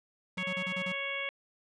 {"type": "tone bursts", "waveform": "square", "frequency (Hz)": 184, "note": "F#3", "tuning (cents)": -9, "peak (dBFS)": -37, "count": 6, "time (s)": [0.37, 0.922], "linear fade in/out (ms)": 5, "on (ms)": 62, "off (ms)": 36}
{"type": "harmonic tone", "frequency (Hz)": 554.4, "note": "C#5", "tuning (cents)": 0, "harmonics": [1, 2, 3, 4, 5, 6], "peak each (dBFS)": [-41, -44, -43, -35, -41, -43], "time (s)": [0.38, 1.29], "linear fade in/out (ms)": 0}
{"effects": ["resampled to 22050 Hz"]}